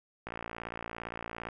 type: click train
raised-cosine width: 0.5 ms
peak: -23 dBFS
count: 71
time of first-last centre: 0.27-1.487 s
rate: 57.5 Hz
effects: none